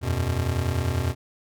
square chord, E suspended second, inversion none, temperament just, 82.41 / 92.71 / 123.61 Hz, E2 / F#2 / B2, 0 / +4 / +2 cents, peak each -28 dBFS, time 0.01-1.15 s, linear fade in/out 50 ms, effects none

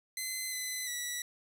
10% pulse tone with pitch steps, 2049 / 2019 / 1950 Hz, C7 / B6 / B6, -37 / +38 / -23 cents, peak -26 dBFS, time 0.17-1.22 s, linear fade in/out 2 ms, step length 350 ms, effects 11-bit

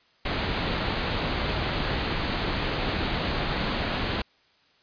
pink low-pass noise, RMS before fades -28 dBFS, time 0.25-4.22 s, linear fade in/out 5 ms, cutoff 4600 Hz, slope 96 dB/octave, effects white hiss -62 dBFS RMS until 4.82 s + resampled to 11025 Hz

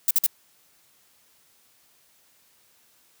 violet noise bursts, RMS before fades -19 dBFS, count 3, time 0.08-0.264 s, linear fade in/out 2 ms, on 28 ms, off 50 ms, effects white hiss -61 dBFS RMS until 3.2 s + high-pass 60 Hz 12 dB/octave

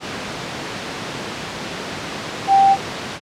sine tone in noise, 784 Hz, G5, in tune, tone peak -9 dBFS, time 2.47-2.77 s, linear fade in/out 50 ms, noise pink, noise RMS -26 dBFS, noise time 0-3.2 s, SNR +14 dB, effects high-pass 150 Hz 12 dB/octave + low-pass 5000 Hz 12 dB/octave

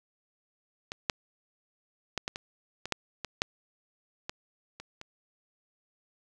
clicks, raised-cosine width 0.2 ms, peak -19 / -8 / -13 / -15 / -19 / -19 / -10 / -17 / -8 / -17 / -25 / -25 dBFS, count 12, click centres 0.919 / 1.098 / 2.177 / 2.279 / 2.359 / 2.856 / 2.923 / 3.247 / 3.419 / 4.295 / 4.8 / 5.014 s, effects none

